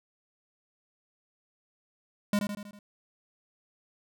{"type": "tone with echo", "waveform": "square", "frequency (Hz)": 205.1, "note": "G#3", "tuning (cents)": -21, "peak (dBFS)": -24, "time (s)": [2.33, 2.39], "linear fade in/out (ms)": 2, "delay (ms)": 80, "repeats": 5, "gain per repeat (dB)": -5, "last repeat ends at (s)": 2.79, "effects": []}